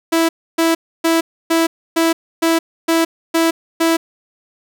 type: tone bursts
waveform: sawtooth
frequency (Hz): 329.1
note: E4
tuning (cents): -3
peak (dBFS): -8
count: 9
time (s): 0.12-3.97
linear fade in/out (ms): 10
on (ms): 170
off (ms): 290
effects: none